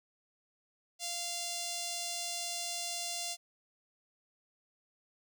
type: tone with notch filter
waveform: 5% pulse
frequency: 694 Hz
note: F5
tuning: 11 cents flat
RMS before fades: -38 dBFS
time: 0.99-3.37 s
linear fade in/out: 50 ms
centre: 1500 Hz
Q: 0.55
effects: none